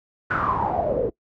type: noise with low-pass filter sweep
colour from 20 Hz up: pink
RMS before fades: -23 dBFS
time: 0.3-1.1 s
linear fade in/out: 10 ms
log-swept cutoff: 1500 to 430 Hz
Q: 9.7
effects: noise-tail reverb RT60 0.1 s tail -21 dB re dry + high-pass 60 Hz 12 dB/octave